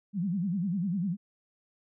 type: tone with vibrato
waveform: sine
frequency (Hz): 185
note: F#3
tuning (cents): 0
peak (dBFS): -27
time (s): 0.13-1.17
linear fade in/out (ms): 50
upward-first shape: sine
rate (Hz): 10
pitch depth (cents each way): 200
effects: none

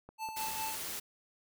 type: click train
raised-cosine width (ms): 1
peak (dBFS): -35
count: 4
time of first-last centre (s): 0.09-0.684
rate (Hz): 5.05
type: tone with tremolo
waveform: square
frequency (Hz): 880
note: A5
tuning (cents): 0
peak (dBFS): -36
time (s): 0.18-0.78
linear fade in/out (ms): 50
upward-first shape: sine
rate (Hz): 4.9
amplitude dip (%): 55
type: noise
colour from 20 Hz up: white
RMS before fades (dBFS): -40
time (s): 0.36-1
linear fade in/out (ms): 10
effects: none

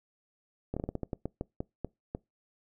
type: slowing click train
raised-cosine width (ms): 2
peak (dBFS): -20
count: 13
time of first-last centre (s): 0.74-2.149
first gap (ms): 26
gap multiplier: 1.25
effects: noise-tail reverb RT60 0.2 s tail -24 dB re dry

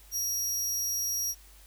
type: tone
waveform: sawtooth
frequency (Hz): 5680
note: F8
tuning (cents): +28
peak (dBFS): -26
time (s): 0.11-1.35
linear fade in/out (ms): 50
effects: added 50 Hz sine -53 dBFS peak until 1.66 s + white hiss -57 dBFS RMS until 1.66 s

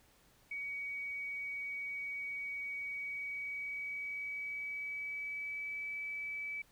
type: tone with pitch glide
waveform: sine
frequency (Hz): 2256 to 2298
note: C#7 to D7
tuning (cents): +30 to -38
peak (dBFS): -38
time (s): 0.51-6.62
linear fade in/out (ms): 5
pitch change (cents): +32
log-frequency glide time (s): 2.76-5.89
effects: pink hiss -67 dBFS RMS until 6.71 s

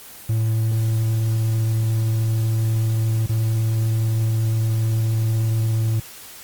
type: tone with dropouts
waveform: triangle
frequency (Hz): 111.4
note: A2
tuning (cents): +22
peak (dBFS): -15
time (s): 0.29-6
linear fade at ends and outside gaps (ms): 5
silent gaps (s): 3.263-3.293
effects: white hiss -40 dBFS RMS until 6.43 s + Opus 24 kbps

